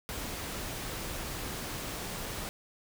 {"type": "noise", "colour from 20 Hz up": "pink", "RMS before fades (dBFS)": -38, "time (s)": [0.09, 2.49], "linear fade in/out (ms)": 0, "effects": []}